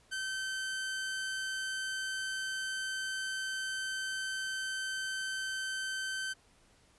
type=tone; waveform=sawtooth; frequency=1543 Hz; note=G6; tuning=28 cents flat; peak=-31 dBFS; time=0.11-6.34 s; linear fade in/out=20 ms; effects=pink hiss -65 dBFS RMS until 6.98 s + resampled to 24000 Hz